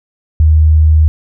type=tone; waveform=sine; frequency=77.9 Hz; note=D#2; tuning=3 cents sharp; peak=-4 dBFS; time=0.4-1.08 s; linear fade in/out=0 ms; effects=none